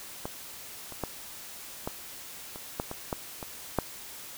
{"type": "clicks", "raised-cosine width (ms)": 1, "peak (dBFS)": [-19, -28, -16, -17, -27, -15, -21, -15, -23, -10], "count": 10, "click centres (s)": [0.255, 0.923, 1.037, 1.875, 2.559, 2.799, 2.914, 3.128, 3.428, 3.787], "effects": ["white hiss -44 dBFS RMS until 4.37 s"]}